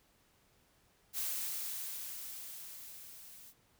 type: noise with level ramp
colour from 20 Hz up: blue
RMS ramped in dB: -36 to -55 dBFS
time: 1.13-3.54 s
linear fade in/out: 50 ms
effects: pink hiss -70 dBFS RMS until 3.79 s